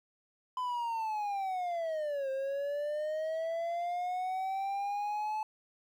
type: linear two-way sweep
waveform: triangle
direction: down then up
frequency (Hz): 1016 to 530 to 868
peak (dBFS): -30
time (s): 0.57-5.43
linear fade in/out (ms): 2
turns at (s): 2.3
effects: 11-bit